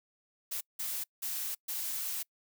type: noise bursts at uneven times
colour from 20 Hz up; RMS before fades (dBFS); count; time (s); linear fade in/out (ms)
blue; -36; 4; 0.51-0.61 / 0.79-1.04 / 1.22-1.55 / 1.68-2.23; 10
effects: noise-tail reverb RT60 0.1 s tail -26 dB re dry